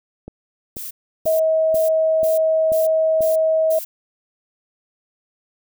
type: click train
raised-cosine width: 2 ms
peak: -20 dBFS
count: 7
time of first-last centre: 0.28-3.207 s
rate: 2.05 Hz
type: noise bursts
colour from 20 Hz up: violet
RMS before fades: -31 dBFS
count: 7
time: 0.76-3.85 s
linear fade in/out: 10 ms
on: 150 ms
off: 340 ms
type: tone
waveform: sine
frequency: 638 Hz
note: D#5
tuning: 43 cents sharp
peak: -14 dBFS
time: 1.26-3.79 s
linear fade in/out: 5 ms
effects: none